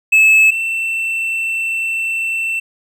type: tone pair in turn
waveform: triangle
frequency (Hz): 2600 / 2682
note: E7 / E7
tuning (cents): -24 / +29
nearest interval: minor second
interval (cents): 53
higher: second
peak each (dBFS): -5 / -15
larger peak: first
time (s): 0.12-0.51 / 0.51-2.6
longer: second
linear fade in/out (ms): 10
effects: none